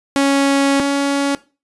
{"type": "tone pair in turn", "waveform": "sawtooth", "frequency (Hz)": [277.2, 280.3], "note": ["C#4", "C#4"], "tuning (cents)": [0, 19], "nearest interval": "unison", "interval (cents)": 19, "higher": "second", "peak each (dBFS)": [-8, -11], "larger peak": "first", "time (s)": [[0.16, 0.8], [0.8, 1.35]], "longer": "first", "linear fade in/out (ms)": 0, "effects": ["noise-tail reverb RT60 0.3 s tail -18 dB re dry", "resampled to 24000 Hz"]}